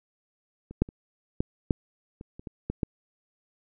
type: clicks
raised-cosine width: 3 ms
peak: -28 / -8 / -29 / -12 / -9 / -28 / -29 / -24 / -16 / -13 dBFS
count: 10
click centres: 0.71 / 0.82 / 0.889 / 1.405 / 1.708 / 2.211 / 2.395 / 2.472 / 2.7 / 2.832 s
effects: none